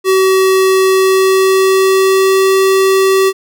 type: tone with pitch glide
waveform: square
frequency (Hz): 379.7 to 384.1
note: F#4 to G4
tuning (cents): +45 to -35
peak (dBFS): -8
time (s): 0.04-3.33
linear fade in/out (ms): 50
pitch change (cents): +20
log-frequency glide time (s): 0.84-2.56
effects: none